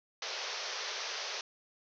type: band-pass noise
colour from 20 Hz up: white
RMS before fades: -39 dBFS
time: 0.22-1.41 s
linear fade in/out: 2 ms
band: 380 to 6100 Hz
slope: 96 dB/octave
effects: none